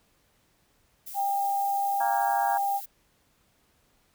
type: noise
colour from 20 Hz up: violet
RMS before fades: -40 dBFS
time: 1.06-2.86 s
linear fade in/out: 10 ms
type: tone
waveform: sine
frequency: 798 Hz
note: G5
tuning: 31 cents sharp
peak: -24 dBFS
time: 1.14-2.81 s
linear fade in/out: 50 ms
type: harmonic tone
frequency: 232.9 Hz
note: A#3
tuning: 1 cent flat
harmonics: 3 / 4 / 5 / 6 / 7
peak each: -31 / -29 / -41 / -41 / -36 dBFS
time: 2-2.58 s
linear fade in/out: 10 ms
effects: pink hiss -67 dBFS RMS until 4.14 s

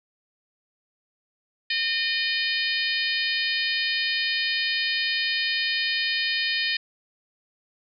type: harmonic tone with a mistuned harmonic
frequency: 610 Hz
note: D#5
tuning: 34 cents flat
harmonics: 3 / 4 / 5 / 6 / 7 / 8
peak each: -28 / -29 / -30 / -31 / -31 / -32 dBFS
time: 1.7-6.77 s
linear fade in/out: 5 ms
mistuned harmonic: 6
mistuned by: +17 cents
effects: none

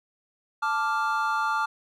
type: chord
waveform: triangle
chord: D minor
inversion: second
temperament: equal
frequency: 880 / 1174.7 / 1396.9 Hz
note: A5 / D6 / F6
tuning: 0 / 0 / 0 cents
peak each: -26 dBFS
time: 0.62-1.66 s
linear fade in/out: 10 ms
effects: none

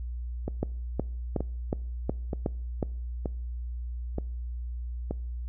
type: two click trains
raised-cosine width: 2 ms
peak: -17 / -13 dBFS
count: 6 / 7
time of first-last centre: 0.48-5.11 / 0.63-2.828 s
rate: 1.08 / 2.73 Hz
effects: noise-tail reverb RT60 0.6 s tail -24 dB re dry + added 60 Hz sine -32 dBFS peak until 5.48 s

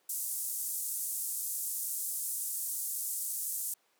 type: band-pass noise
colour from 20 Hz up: pink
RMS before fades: -36 dBFS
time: 0.09-3.74 s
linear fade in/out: 5 ms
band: 8200 to 15000 Hz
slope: 24 dB/octave
effects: pink hiss -71 dBFS RMS until 3.99 s + high-pass 400 Hz 12 dB/octave

